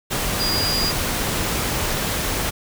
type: tone in noise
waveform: sine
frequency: 4845 Hz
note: D#8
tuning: 47 cents flat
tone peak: -21 dBFS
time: 0.39-0.92 s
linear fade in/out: 20 ms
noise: pink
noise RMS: -23 dBFS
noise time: 0.1-2.51 s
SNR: -1 dB
effects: none